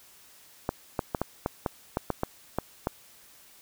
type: clicks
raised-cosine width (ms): 1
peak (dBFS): -12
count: 11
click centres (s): 0.691 / 0.992 / 1.148 / 1.216 / 1.461 / 1.662 / 1.971 / 2.103 / 2.234 / 2.586 / 2.871
effects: white hiss -55 dBFS RMS until 3.61 s